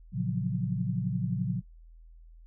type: chord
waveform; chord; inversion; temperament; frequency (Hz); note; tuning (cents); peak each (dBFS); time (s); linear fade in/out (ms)
sine; Gb major seventh; first; just; 115.62 / 138.75 / 173.43 / 185; Bb2 / Db3 / F3 / Gb3; -14 / +2 / -12 / 0; -33; 0.12-1.62; 50
effects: noise-tail reverb RT60 0.1 s tail -26 dB re dry + added 41 Hz sine -49 dBFS peak until 2.46 s